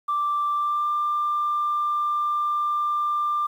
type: tone with pitch glide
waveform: sine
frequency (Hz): 1174.7 to 1189.7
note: D6 to D6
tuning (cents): 0 to +22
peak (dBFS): -20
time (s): 0.08-3.47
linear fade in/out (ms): 10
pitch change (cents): +22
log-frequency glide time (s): 0.54-0.88
effects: tanh soft clip ceiling -17 dBFS + 9-bit

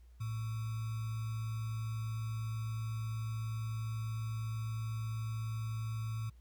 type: tone with sample-and-hold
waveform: sine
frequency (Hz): 111.5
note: A2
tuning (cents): +23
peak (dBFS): -35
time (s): 0.2-6.3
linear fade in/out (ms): 10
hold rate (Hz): 1225
effects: added 60 Hz sine -55 dBFS peak until 6.4 s + pink hiss -75 dBFS RMS until 6.4 s

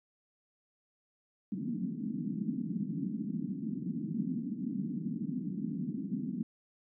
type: band-pass noise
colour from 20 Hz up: white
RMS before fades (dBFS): -36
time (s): 1.52-6.43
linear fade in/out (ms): 0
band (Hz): 160 to 270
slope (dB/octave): 48
effects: none

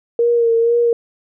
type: tone with vibrato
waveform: sine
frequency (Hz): 466.2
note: A#4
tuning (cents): 0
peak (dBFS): -11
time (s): 0.19-0.93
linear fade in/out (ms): 2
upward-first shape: sine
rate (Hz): 2.1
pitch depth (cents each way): 32
effects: none

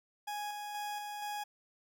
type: tone with tremolo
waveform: 40% pulse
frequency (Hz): 830.6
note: G#5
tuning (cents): 0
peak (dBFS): -36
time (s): 0.27-1.44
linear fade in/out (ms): 10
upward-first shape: square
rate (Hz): 2.1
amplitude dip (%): 30
effects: none

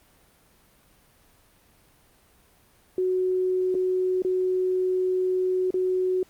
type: tone with dropouts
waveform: sine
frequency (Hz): 369.6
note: F#4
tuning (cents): -2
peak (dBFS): -21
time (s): 2.98-6.23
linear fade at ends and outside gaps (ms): 2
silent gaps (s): 3.744-3.75 / 4.221-4.248 / 5.706-5.741
effects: pink hiss -59 dBFS RMS until 6.29 s + Opus 32 kbps

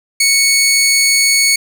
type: tone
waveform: 15% pulse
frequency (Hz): 2217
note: C#7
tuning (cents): 0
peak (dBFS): -3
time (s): 0.2-1.56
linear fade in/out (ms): 5
effects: none

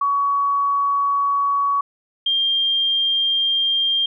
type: tone pair in turn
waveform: sine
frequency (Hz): 1125 / 3196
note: C#6 / G7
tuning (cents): +25 / +33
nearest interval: octave + tritone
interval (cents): 1808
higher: second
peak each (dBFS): -16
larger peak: neither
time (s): 0.01-1.81 / 2.26-4.06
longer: neither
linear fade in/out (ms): 5
effects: none

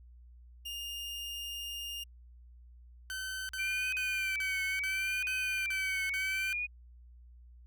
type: tone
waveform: 40% pulse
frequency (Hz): 2827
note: F7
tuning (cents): +20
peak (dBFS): -37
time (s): 0.65-2.04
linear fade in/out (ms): 10
type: tone bursts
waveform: sawtooth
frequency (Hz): 1530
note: G6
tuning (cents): -42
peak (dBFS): -33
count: 8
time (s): 3.1-6.528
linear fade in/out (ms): 0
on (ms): 390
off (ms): 44
type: tone with vibrato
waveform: sine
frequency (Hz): 2349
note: D7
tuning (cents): 0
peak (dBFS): -32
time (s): 3.58-6.67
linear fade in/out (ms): 20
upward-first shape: triangle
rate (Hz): 0.71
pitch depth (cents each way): 120
effects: added 60 Hz sine -52 dBFS peak until 7.66 s

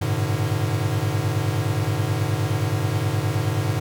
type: tone cluster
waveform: square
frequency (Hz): 98.4 / 107.9 / 125.5 / 149.1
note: G2 / A2 / B2 / D3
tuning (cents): +7 / -33 / +28 / +27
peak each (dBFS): -27 / -25 / -29 / -28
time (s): 0.01-3.8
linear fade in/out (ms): 10
effects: none

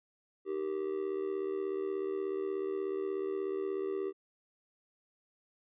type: tone with amplitude modulation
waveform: triangle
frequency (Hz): 389.1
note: G4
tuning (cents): -13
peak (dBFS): -27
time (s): 0.45-4.13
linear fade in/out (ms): 50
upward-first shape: sine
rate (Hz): 76.6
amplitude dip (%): 80
effects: resampled to 8000 Hz

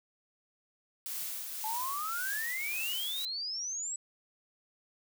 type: noise with tremolo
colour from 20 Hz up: blue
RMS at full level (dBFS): -37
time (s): 1.06-3.25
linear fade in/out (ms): 0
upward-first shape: triangle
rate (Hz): 1.8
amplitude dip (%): 40
type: exponential sweep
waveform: sine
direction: up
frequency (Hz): 852 to 7902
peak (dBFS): -34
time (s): 1.64-3.96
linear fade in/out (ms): 2
effects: none

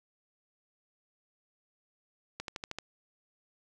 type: accelerating click train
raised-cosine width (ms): 0.2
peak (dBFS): -20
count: 6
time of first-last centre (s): 2.4-2.786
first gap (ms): 82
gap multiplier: 0.97
effects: none

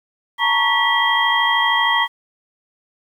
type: tone cluster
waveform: sine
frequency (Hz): 882 / 935 / 1114 / 1951 / 3221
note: A5 / A#5 / C#6 / B6 / G7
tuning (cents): +4 / +5 / +8 / -22 / +46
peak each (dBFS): -24 / -20 / -22 / -18 / -21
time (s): 0.38-2.08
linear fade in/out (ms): 50
effects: 8-bit

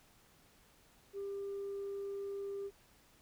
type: tone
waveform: sine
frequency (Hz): 397.8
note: G4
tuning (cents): +25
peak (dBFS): -37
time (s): 1.13-2.71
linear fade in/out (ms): 50
effects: tanh soft clip ceiling -36 dBFS + pink hiss -66 dBFS RMS until 3.21 s

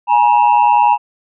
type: ring-modulated tone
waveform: triangle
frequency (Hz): 895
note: A5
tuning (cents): +29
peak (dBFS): -3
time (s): 0.07-0.98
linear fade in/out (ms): 50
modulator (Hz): 60.2
effects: resampled to 8000 Hz

